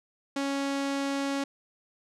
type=tone with low-pass filter; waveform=sawtooth; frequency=277.2 Hz; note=C#4; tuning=in tune; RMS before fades=-30 dBFS; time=0.36-1.44 s; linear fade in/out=5 ms; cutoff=7300 Hz; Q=0.9; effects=none